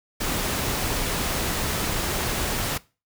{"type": "noise", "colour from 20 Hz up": "pink", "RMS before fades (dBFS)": -26, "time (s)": [0.2, 2.78], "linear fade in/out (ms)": 10, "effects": ["noise-tail reverb RT60 0.3 s tail -20 dB re dry"]}